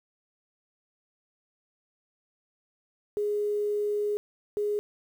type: tone pair in turn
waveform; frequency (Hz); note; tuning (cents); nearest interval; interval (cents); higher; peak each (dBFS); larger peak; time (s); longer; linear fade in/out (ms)
sine; 415.3 / 415.3; G#4 / G#4; 0 / 0; unison; 0; neither; -25; neither; 3.17-4.17 / 4.57-4.79; first; 0
effects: 9-bit